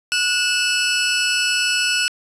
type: tone pair together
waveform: 20% pulse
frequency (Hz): 1463 / 2628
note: F#6 / E7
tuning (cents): -20 / -6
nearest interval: minor seventh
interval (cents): 1014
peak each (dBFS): -15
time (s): 0.12-2.08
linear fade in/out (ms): 0
effects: resampled to 22050 Hz + 8-bit